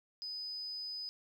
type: tone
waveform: sine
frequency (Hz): 5000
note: D#8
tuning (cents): +8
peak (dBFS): -39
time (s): 0.22-1.09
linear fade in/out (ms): 0
effects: 11-bit